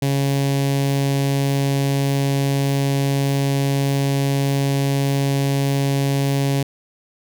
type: tone with notch filter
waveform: sawtooth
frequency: 138.59 Hz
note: C#3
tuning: in tune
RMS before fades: -19 dBFS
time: 0.02-6.63 s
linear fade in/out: 5 ms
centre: 1300 Hz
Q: 1.1
effects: none